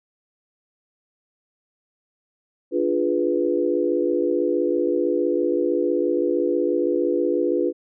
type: chord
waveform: sine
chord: D diminished seventh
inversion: none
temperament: equal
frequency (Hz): 293.7 / 349.2 / 415.3 / 493.9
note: D4 / F4 / Ab4 / Cb5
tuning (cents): 0 / 0 / 0 / 0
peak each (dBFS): -25 / -22 / -26 / -24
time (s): 2.71-7.73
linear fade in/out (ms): 50
effects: none